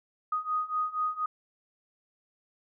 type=beating tone pair; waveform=sine; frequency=1243 / 1247.2 Hz; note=D#6 / D#6; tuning=-2 / +4 cents; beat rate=4.2 Hz; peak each=-32 / -30 dBFS; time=0.32-1.26 s; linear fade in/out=5 ms; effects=none